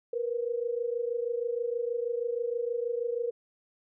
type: tone pair together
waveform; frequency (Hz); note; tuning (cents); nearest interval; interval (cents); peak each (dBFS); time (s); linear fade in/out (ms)
sine; 467.6 / 493.9; A#4 / B4; +5 / 0; minor second; 95; -30 / -33; 0.13-3.31; 5
effects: none